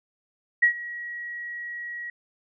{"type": "tone with ADSR envelope", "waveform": "sine", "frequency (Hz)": 1910, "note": "A#6", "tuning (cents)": 42, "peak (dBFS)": -13, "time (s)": [0.62, 2.1], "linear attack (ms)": 12, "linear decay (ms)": 95, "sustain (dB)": -19, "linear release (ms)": 3, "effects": []}